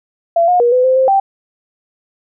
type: tone with pitch steps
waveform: sine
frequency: 677 / 717 / 478.6 / 504 / 518 / 525 / 782 Hz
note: E5 / F5 / A#4 / B4 / C5 / C5 / G5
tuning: +46 / +45 / +46 / +35 / -17 / +6 / -4 cents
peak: -8 dBFS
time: 0.36-1.2 s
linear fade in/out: 5 ms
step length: 120 ms
effects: none